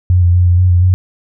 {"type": "tone with pitch steps", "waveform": "sine", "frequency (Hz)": [90.4, 87.5, 89.6, 88.2, 91.3, 88.4, 91.9], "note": ["F#2", "F2", "F2", "F2", "F#2", "F2", "F#2"], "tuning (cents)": [-40, 4, 45, 18, -23, 22, -11], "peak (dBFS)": -6, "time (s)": [0.1, 0.94], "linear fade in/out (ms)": 0, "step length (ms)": 120, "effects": []}